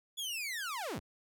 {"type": "linear sweep", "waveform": "sawtooth", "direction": "down", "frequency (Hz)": [3456, 33.29], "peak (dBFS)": -33, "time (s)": [0.17, 1], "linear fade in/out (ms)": 20, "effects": []}